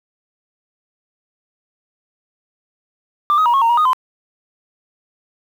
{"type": "tone with pitch steps", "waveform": "sine", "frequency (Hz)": [1185, 1260, 953, 1091, 921, 952, 1238, 1024], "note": ["D6", "D#6", "A#5", "C#6", "A#5", "A#5", "D#6", "C6"], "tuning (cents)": [15, 21, 38, -28, -21, 36, -9, -38], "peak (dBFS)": -9, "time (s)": [3.3, 3.932], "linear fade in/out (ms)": 0, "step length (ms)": 79, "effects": ["tanh soft clip ceiling -9 dBFS", "7-bit"]}